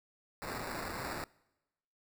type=noise with sample-and-hold; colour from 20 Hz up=violet; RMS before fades=-40 dBFS; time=0.42-1.24 s; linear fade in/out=0 ms; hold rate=3150 Hz; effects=noise-tail reverb RT60 1.0 s tail -24 dB re dry